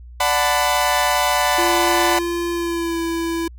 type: chord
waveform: sawtooth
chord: B minor seventh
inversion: first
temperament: equal with one note detuned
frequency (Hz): 587.3 / 740 / 880 / 1003.3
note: D5 / F#5 / A5 / B5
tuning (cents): 0 / 0 / 0 / +27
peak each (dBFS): -19 / -17 / -20 / -16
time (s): 0.2-2.19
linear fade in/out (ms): 5
type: tone with pitch glide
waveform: square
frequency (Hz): 344 to 333.4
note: F4 to E4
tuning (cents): -26 to +20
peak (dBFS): -21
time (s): 1.58-3.48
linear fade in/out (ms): 5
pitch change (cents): -54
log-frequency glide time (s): 2.52-2.99
effects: added 60 Hz sine -36 dBFS peak until 3.58 s